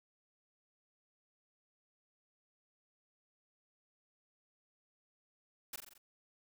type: noise with echo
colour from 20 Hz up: white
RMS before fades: -43 dBFS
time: 5.73-5.76 s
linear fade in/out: 5 ms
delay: 44 ms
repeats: 5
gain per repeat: -4 dB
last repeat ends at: 5.98 s
effects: none